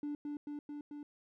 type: tone with echo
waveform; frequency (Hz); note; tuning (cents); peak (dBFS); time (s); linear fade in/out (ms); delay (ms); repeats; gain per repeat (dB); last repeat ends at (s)
triangle; 293; D4; -4; -33; 0.03-0.15; 2; 220; 4; -2; 1.03
effects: tanh soft clip ceiling -32 dBFS